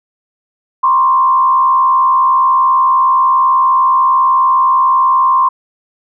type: tone with frequency modulation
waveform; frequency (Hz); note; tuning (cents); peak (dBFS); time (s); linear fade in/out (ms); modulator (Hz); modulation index
sine; 1054; C6; +12; -7; 0.83-5.49; 10; 70.6; 0.69
effects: none